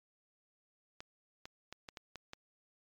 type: clicks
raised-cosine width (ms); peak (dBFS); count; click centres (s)
0.2; -28; 7; 1.005 / 1.455 / 1.726 / 1.888 / 1.972 / 2.157 / 2.334
effects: MP3 96 kbps